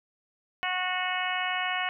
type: harmonic tone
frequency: 366.5 Hz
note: F#4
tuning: 16 cents flat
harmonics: 2 / 3 / 4 / 5 / 6 / 7 / 8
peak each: -33 / -35 / -36 / -34 / -34 / -37 / -35 dBFS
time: 0.63-1.89 s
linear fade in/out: 0 ms
effects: none